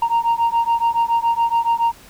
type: beating tone pair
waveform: sine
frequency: 925 / 932.1 Hz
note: A#5 / A#5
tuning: -14 / 0 cents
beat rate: 7.1 Hz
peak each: -16 dBFS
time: 0.02-1.92 s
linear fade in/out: 5 ms
effects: tanh soft clip ceiling -12 dBFS + pink hiss -45 dBFS RMS until 2.09 s